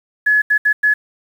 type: tone bursts at uneven times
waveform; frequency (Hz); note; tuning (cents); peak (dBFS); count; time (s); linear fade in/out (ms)
sine; 1700; G#6; +40; -10; 4; 0.26-0.42 / 0.5-0.58 / 0.65-0.73 / 0.83-0.94; 10
effects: 7-bit